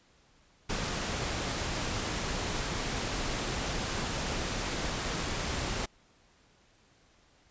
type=noise; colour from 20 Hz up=pink; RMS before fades=-33 dBFS; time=0.69-5.86 s; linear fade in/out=10 ms; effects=pink hiss -64 dBFS RMS until 7.5 s + resampled to 16000 Hz